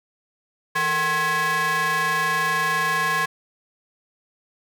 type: ring-modulated tone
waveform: 40% pulse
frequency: 301.4 Hz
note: D4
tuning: 45 cents sharp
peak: -16 dBFS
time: 0.75-3.26 s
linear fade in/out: 10 ms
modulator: 1370 Hz
effects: none